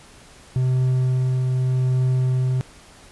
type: tone with tremolo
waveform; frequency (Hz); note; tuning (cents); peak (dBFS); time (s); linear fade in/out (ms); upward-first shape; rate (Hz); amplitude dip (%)
triangle; 128.4; C3; -32; -14; 0.56-2.61; 0; triangle; 0.84; 25
effects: pink hiss -47 dBFS RMS until 3.11 s + resampled to 24000 Hz